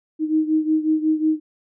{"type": "beating tone pair", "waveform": "sine", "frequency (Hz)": [311.1, 316.6], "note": ["D#4", "D#4"], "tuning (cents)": [0, 30], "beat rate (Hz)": 5.5, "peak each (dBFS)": [-18, -22], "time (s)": [0.19, 1.4], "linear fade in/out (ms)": 50, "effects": []}